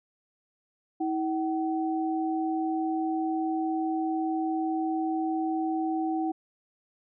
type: tone pair together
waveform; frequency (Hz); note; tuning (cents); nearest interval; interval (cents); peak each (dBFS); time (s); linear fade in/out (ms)
sine; 321.4 / 759; E4 / F#5; -44 / +44; octave + minor third; 1488; -27 / -31; 1-6.32; 10
effects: none